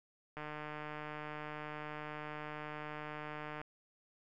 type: click train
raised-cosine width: 0.5 ms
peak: -29 dBFS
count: 491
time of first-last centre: 0.37-3.615 s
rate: 151 Hz
effects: none